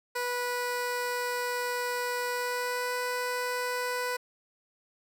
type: tone with pitch glide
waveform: 15% pulse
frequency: 490.6 to 495.7 Hz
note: B4 to B4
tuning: -12 to +6 cents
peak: -23 dBFS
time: 0.15-4.17 s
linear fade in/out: 10 ms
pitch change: +18 cents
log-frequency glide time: 2.29-2.95 s
effects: none